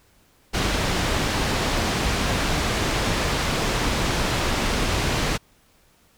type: low-pass noise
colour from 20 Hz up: pink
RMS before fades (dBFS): -23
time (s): 0.53-5.38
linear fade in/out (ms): 20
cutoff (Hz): 5900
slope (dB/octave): 12
effects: pink hiss -59 dBFS RMS until 6.17 s